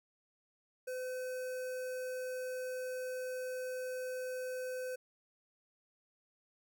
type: tone with notch filter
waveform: square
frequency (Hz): 509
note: C5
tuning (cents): -48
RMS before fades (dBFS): -40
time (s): 0.87-4.96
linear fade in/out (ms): 10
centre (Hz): 3600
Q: 1.1
effects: none